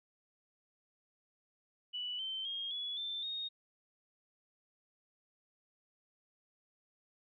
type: tone with pitch steps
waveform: sine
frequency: 2960 / 3098 / 3243 / 3394 / 3553 / 3719 Hz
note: F#7 / G7 / G#7 / G#7 / A7 / A#7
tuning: 0 / -21 / -42 / +37 / +16 / -5 cents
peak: -37 dBFS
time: 1.93-3.49 s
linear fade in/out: 20 ms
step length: 260 ms
effects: none